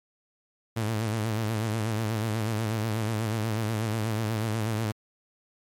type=tone with vibrato; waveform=sawtooth; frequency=110 Hz; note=A2; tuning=in tune; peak=-22 dBFS; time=0.76-4.92 s; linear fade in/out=10 ms; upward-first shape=sine; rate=8.2 Hz; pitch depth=75 cents each way; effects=MP3 64 kbps